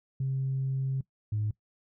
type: tone pair in turn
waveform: sine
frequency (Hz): 133.7 / 106.12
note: C3 / G#2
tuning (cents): +38 / +38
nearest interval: major third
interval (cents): 400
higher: first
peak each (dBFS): -26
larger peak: neither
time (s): 0.2-1.01 / 1.32-1.51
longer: first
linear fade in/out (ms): 5
effects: noise-tail reverb RT60 0.1 s tail -20 dB re dry + tanh soft clip ceiling -23 dBFS